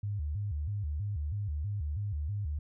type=tone with vibrato; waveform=sine; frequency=87.31 Hz; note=F2; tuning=in tune; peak=-31 dBFS; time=0.03-2.59 s; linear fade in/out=5 ms; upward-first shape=square; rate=3.1 Hz; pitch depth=280 cents each way; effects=none